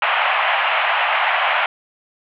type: band-pass noise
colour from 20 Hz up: pink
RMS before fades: -18 dBFS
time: 0.02-1.66 s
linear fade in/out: 2 ms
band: 660 to 3000 Hz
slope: 48 dB/octave
effects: none